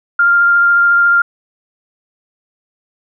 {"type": "tone with vibrato", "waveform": "sine", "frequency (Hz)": 1397, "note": "F6", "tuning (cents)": 0, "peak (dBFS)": -7, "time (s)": [0.19, 1.22], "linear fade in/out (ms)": 5, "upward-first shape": "triangle", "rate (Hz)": 14, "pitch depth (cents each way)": 11, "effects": []}